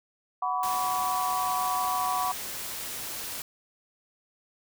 sine chord, F# suspended fourth, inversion none, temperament equal with one note detuned, 740 / 987.8 / 1137.9 Hz, F#5 / B5 / C#6, 0 / 0 / +45 cents, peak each -30 dBFS, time 0.42-2.32 s, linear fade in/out 5 ms
white noise, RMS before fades -36 dBFS, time 0.63-3.42 s, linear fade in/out 2 ms
effects none

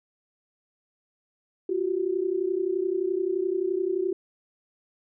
sine tone pair together, 350.9 / 382.5 Hz, F4 / G4, +8 / -42 cents, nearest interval minor second, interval 150 cents, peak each -27 / -26 dBFS, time 1.69-4.13 s, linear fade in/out 5 ms, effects none

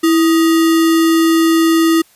sine tone with sample-and-hold, 328 Hz, E4, 9 cents flat, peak -8 dBFS, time 0.03-2.02 s, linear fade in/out 10 ms, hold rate 1575 Hz, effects white hiss -50 dBFS RMS until 2.15 s + resampled to 32000 Hz

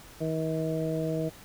harmonic tone, 159.5 Hz, D#3, 43 cents sharp, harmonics 1 / 2 / 3 / 4, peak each -31 / -33 / -33 / -34 dBFS, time 0.2-1.3 s, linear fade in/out 20 ms, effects pink hiss -50 dBFS RMS until 1.44 s

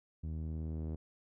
sawtooth tone with low-pass filter sweep, 79 Hz, D#2, 27 cents sharp, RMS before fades -39 dBFS, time 0.23-0.96 s, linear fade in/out 10 ms, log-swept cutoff 190 to 420 Hz, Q 0.87, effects none

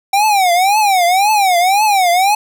square tone with vibrato, 773 Hz, G5, 24 cents flat, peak -10 dBFS, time 0.13-2.35 s, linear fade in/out 5 ms, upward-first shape triangle, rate 1.9 Hz, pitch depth 220 cents each way, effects none

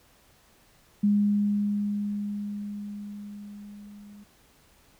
sine tone with level ramp, 205.3 Hz, G#3, 20 cents flat, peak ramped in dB -18 to -45 dBFS, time 1.03-4.24 s, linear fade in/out 10 ms, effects pink hiss -60 dBFS RMS until 4.99 s

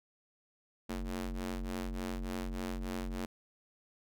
sawtooth ring-modulated tone, 91.8 Hz, F#2, 13 cents flat, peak -29 dBFS, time 0.89-3.26 s, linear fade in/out 10 ms, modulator 136 Hz, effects none

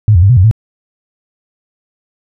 sine tone with pitch steps, 106.7 / 85.6 / 98.2 / 125.3 / 91.5 / 111.3 Hz, G#2 / F2 / G2 / B2 / F#2 / A2, +47 / -34 / +4 / +25 / -19 / +20 cents, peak -3 dBFS, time 0.08-0.512 s, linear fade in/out 0 ms, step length 72 ms, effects none

